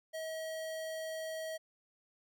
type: tone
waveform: square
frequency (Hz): 639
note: D#5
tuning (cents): +46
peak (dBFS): -39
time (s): 0.13-1.58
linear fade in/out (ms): 20
effects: none